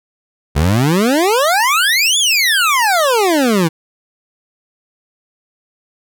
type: exponential two-way sweep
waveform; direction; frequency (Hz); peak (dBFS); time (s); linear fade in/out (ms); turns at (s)
25% pulse; up then down; 68.5 to 3520 to 154.7; -7; 0.55-3.69; 20; 2.18
effects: none